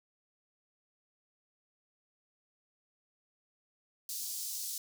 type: high-pass noise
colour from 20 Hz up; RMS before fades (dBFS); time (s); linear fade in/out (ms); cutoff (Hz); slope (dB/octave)
pink; -39; 4.09-4.78; 2; 4900; 24
effects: none